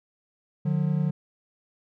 triangle tone pair together, 149.5 / 180.11 Hz, D3 / F#3, +31 / -46 cents, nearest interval minor third, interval 323 cents, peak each -22 / -24 dBFS, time 0.65-1.11 s, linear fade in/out 10 ms, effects none

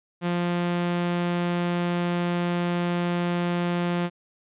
sawtooth tone, 174.61 Hz, F3, in tune, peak -19 dBFS, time 0.21-4.1 s, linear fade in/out 50 ms, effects resampled to 8000 Hz

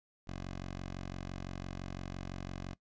10% pulse tone, 45.91 Hz, F#1, 13 cents flat, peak -32 dBFS, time 0.27-2.74 s, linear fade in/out 10 ms, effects noise-tail reverb RT60 0.1 s tail -20 dB re dry + resampled to 16000 Hz

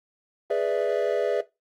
triangle chord, E dominant seventh, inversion first, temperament equal, 415.3 / 493.9 / 587.3 / 659.3 Hz, G#4 / B4 / D5 / E5, 0 / 0 / 0 / 0 cents, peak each -25 dBFS, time 0.5-1.41 s, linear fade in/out 5 ms, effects noise-tail reverb RT60 0.2 s tail -17 dB re dry + Opus 32 kbps

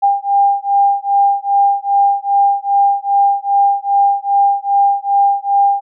sine beating tone pair, 799 / 801.5 Hz, G5 / G5, +33 / +38 cents, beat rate 2.5 Hz, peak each -13 dBFS, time 0.02-5.81 s, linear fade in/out 20 ms, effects none

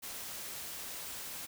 white noise, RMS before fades -43 dBFS, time 0.02-1.47 s, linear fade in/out 20 ms, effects none

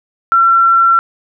sine tone, 1356 Hz, E6, 49 cents sharp, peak -6 dBFS, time 0.32-0.99 s, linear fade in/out 0 ms, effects none

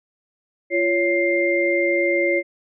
sine tone cluster, 345.7 / 558 / 2103 Hz, F4 / C#5 / C7, -18 / +11 / +8 cents, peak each -21 dBFS, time 0.7-2.43 s, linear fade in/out 50 ms, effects none

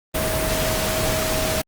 sine tone in noise, 635 Hz, D#5, 35 cents sharp, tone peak -25 dBFS, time 0.14-1.62 s, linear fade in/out 10 ms, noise pink, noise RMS -23 dBFS, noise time 0.14-1.62 s, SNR -5 dB, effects Opus 32 kbps

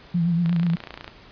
sine tone with vibrato, 170.4 Hz, F3, 42 cents flat, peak -18 dBFS, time 0.14-0.76 s, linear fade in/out 10 ms, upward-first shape triangle, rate 8.4 Hz, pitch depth 67 cents each way
click train, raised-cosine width 0.3 ms, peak -19 dBFS, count 19, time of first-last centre 0.46-1.079 s, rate 29.1 Hz
effects pink hiss -48 dBFS RMS until 1.31 s + resampled to 11025 Hz

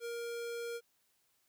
square tone, 469.6 Hz, A#4, 13 cents sharp, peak -39 dBFS, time 0-0.81 s, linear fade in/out 50 ms, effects white hiss -75 dBFS RMS until 1.48 s

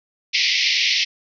pink band-pass noise, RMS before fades -19 dBFS, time 0.33-1.05 s, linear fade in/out 20 ms, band 2000 to 5700 Hz, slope 96 dB/octave, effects none

